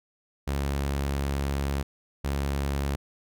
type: tone pair in turn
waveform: sawtooth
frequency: 69.7 / 69.7 Hz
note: C#2 / C#2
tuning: +10 / +10 cents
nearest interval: unison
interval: 0 cents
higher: neither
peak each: -22 dBFS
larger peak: neither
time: 0.47-1.83 / 2.24-2.96 s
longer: first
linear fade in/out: 10 ms
effects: none